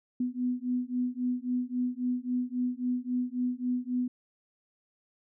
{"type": "beating tone pair", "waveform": "sine", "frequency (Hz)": [246.9, 250.6], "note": ["B3", "B3"], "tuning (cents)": [0, 25], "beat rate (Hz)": 3.7, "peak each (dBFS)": -31, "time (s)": [0.2, 4.08], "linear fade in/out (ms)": 5, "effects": []}